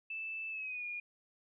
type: tone with pitch glide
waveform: sine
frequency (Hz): 2637 to 2432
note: E7 to D#7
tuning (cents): 0 to -40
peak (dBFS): -38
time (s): 0.1-1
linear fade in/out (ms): 5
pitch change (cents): -140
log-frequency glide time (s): 0.5-0.85
effects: none